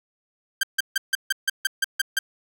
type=tone bursts; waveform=sawtooth; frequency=1577 Hz; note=G6; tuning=10 cents sharp; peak=-15 dBFS; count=10; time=0.61-2.19 s; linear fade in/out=5 ms; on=23 ms; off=150 ms; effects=none